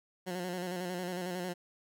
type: tone with vibrato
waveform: 15% pulse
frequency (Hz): 180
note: F#3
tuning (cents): -47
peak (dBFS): -29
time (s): 0.26-1.54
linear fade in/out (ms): 20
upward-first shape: square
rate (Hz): 11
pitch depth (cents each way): 41
effects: none